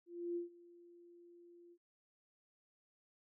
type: tone with ADSR envelope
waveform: sine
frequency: 346.2 Hz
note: F4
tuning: 15 cents flat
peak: -36 dBFS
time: 0.06-1.78 s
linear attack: 300 ms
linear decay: 130 ms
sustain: -22 dB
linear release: 59 ms
effects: none